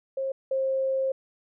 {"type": "tone pair in turn", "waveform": "sine", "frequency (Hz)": [536, 532.3], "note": ["C5", "C5"], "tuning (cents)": [42, 30], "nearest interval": "unison", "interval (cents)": 12, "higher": "first", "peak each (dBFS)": [-26, -23], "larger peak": "second", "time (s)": [[0.17, 0.32], [0.51, 1.12]], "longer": "second", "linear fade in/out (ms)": 5, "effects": []}